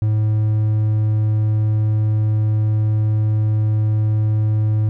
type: tone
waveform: triangle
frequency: 107.6 Hz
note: A2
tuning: 38 cents flat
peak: -12 dBFS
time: 0.02-4.89 s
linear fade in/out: 0 ms
effects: none